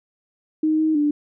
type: tone with pitch steps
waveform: sine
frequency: 311.5 / 314.2 / 294.8 Hz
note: D#4 / D#4 / D4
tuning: +2 / +17 / +7 cents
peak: -16 dBFS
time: 0.63-1.11 s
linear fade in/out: 5 ms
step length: 160 ms
effects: none